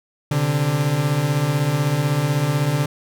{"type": "beating tone pair", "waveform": "40% pulse", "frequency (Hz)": [130.81, 146.81], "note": ["C3", "D3"], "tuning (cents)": [0, 0], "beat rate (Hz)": 16, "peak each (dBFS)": [-22, -18], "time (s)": [0.31, 2.86], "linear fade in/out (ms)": 5, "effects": []}